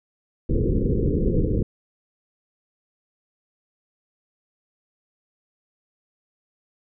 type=low-pass noise; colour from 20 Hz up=pink; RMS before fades=-21 dBFS; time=0.49-1.63 s; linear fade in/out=5 ms; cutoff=500 Hz; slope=96 dB/octave; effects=none